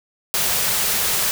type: band-stop noise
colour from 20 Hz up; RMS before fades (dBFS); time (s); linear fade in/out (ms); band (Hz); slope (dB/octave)
white; -20; 0.34-1.31; 0; 240 to 340; 96
effects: none